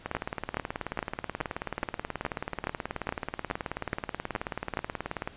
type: two click trains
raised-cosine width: 0.5 ms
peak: -16 / -13 dBFS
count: 98 / 12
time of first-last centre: 0.06-5.275 / 0.15-4.772 s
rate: 18.6 / 2.38 Hz
effects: pink hiss -52 dBFS RMS until 5.36 s + resampled to 8000 Hz

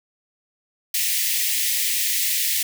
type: high-pass noise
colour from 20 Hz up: white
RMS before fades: -22 dBFS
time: 0.94-2.63 s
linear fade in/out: 5 ms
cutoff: 1800 Hz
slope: 96 dB/octave
effects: none

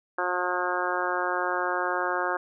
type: harmonic tone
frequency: 179.6 Hz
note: F3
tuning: 49 cents sharp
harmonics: 2 / 3 / 4 / 5 / 6 / 7 / 8 / 9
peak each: -33 / -33 / -33 / -33 / -33 / -33 / -33 / -33 dBFS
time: 0.18-2.37 s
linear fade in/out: 5 ms
effects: none

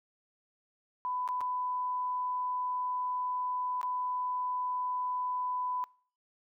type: tone with dropouts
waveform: sine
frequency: 999 Hz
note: B5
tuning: 20 cents sharp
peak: -31 dBFS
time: 1.05-5.84 s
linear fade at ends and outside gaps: 0 ms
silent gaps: 1.277-1.288 / 1.407-1.413 / 3.814-3.83 s
effects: noise-tail reverb RT60 0.5 s tail -25 dB re dry

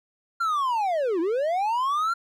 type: linear two-way sweep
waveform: triangle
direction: down then up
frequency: 1396.9 to 316.3 to 1396.9 Hz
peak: -20 dBFS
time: 0.4-2.14 s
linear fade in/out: 10 ms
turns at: 1.2 s
effects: none

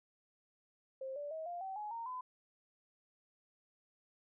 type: tone with pitch steps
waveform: sine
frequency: 530 / 581.3 / 637.6 / 699.3 / 767.1 / 841.3 / 922.8 / 1012.1 Hz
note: C5 / D5 / D#5 / F5 / G5 / G#5 / A#5 / B5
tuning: +22 / -18 / +42 / +2 / -38 / +22 / -18 / +42 cents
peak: -40 dBFS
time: 1.01-2.21 s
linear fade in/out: 5 ms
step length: 150 ms
effects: none

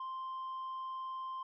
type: tone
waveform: sine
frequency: 1046.5 Hz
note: C6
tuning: in tune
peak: -36 dBFS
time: 0-1.43 s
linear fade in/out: 5 ms
effects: tanh soft clip ceiling -38 dBFS

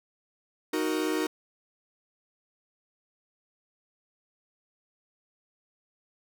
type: chord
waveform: 45% pulse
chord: D# minor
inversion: none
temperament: equal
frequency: 311.1 / 370 / 466.2 Hz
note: D#4 / F#4 / A#4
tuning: 0 / 0 / 0 cents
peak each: -29 / -31 / -33 dBFS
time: 0.73-1.27 s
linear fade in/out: 5 ms
effects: none

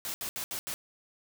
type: noise bursts at uneven times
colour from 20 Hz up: white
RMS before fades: -36 dBFS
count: 5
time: 0.05-0.14 / 0.21-0.29 / 0.36-0.44 / 0.51-0.59 / 0.67-0.74 s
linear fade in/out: 0 ms
effects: none

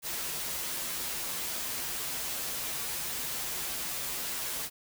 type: noise with comb filter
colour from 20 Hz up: white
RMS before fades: -35 dBFS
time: 0.02-4.7 s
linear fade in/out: 50 ms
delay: 10 ms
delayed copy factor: -0.65
effects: none

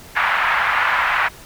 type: band-pass noise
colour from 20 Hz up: white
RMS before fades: -18 dBFS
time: 0.15-1.29 s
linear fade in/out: 20 ms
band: 860 to 2000 Hz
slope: 24 dB/octave
effects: pink hiss -41 dBFS RMS until 1.45 s

